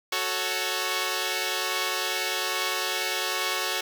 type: chord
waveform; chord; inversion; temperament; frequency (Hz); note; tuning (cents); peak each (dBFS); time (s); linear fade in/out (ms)
5% pulse; F# minor; none; equal; 370 / 440 / 554.4; F#4 / A4 / C#5; 0 / 0 / 0; -19; 0.12-3.81; 5
effects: none